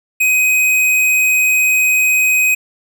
square tone, 2514 Hz, D#7, 17 cents sharp, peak -11 dBFS, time 0.2-2.55 s, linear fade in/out 10 ms, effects none

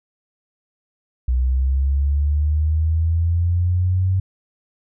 sine linear sweep, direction up, 61.74 to 94.8 Hz, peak -15 dBFS, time 1.28-4.2 s, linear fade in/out 5 ms, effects none

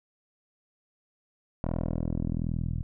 10% pulse tone with low-pass filter sweep, 41.2 Hz, E1, in tune, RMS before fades -30 dBFS, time 1.64-2.83 s, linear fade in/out 0 ms, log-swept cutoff 850 to 120 Hz, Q 1.1, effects none

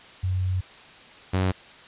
sine / sawtooth tone pair in turn, 92.5 / 93.36 Hz, F#2 / F#2, 0 / +16 cents, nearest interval unison, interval 16 cents, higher second, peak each -22 / -17 dBFS, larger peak second, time 0.23-0.61 / 1.33-1.52 s, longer first, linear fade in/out 10 ms, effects white hiss -47 dBFS RMS until 1.87 s + resampled to 8000 Hz

